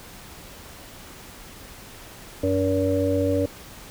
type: harmonic tone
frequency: 95 Hz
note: F#2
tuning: 46 cents sharp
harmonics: 1 / 3 / 5 / 6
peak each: -26 / -24 / -25 / -25 dBFS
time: 2.43-3.46 s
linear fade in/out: 5 ms
effects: pink hiss -43 dBFS RMS until 3.9 s